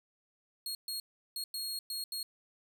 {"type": "tone bursts at uneven times", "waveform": "sawtooth", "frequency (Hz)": 4289, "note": "C8", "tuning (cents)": 42, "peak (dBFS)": -33, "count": 6, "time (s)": [[0.66, 0.75], [0.88, 1], [1.36, 1.44], [1.54, 1.79], [1.9, 2.04], [2.12, 2.23]], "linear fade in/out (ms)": 2, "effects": []}